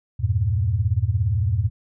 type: chord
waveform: sine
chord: E diminished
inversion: none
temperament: equal with one note detuned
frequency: 82.41 / 98.85 / 116.54 Hz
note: E2 / G2 / Bb2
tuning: 0 / +15 / 0 cents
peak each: -24 / -21 / -23 dBFS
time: 0.19-1.7 s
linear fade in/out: 20 ms
effects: none